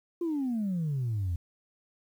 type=exponential sweep; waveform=sine; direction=down; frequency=353.5 to 82.41 Hz; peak=-26 dBFS; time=0.21-1.36 s; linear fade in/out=5 ms; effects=tanh soft clip ceiling -25 dBFS + 10-bit